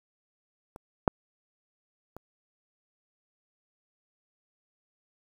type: clicks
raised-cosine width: 1 ms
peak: -29 / -6 / -28 dBFS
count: 3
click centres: 0.761 / 1.078 / 2.166 s
effects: 8-bit